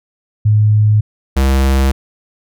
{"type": "tone pair in turn", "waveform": ["sine", "square"], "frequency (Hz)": [106.3, 66.96], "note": ["G#2", "C2"], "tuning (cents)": [41, 41], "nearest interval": "minor sixth", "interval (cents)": 800, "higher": "first", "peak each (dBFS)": [-7, -10], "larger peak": "first", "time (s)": [[0.45, 1.01], [1.36, 1.92]], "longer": "neither", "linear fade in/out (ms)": 10, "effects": []}